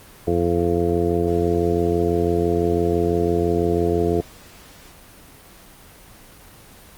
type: harmonic tone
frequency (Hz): 86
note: F2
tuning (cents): -26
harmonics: 1 / 2 / 3 / 4 / 5 / 6 / 8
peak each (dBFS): -25 / -26 / -28 / -22 / -21 / -30 / -28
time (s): 0.27-4.21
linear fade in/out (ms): 5
effects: pink hiss -45 dBFS RMS until 6.97 s + Opus 24 kbps